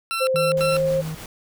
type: tone bursts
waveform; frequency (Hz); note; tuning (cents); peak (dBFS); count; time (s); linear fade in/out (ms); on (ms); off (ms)
20% pulse; 1348; E6; +38; -18; 3; 0.11-0.768; 0; 160; 89
type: tone with pitch glide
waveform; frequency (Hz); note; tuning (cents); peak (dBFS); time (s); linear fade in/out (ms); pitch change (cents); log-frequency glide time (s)
sine; 522 to 533.3; C5 to C5; -4 to +33; -18; 0.2-1.02; 20; +37; 0.35-0.69
type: tone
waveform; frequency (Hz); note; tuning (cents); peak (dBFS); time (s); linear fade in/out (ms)
triangle; 158.1; D#3; +28; -25; 0.34-1.15; 5
type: noise with tremolo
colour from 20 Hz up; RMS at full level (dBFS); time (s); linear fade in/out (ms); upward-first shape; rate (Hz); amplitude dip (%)
pink; -36; 0.57-1.26; 2; triangle; 6.5; 50
effects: none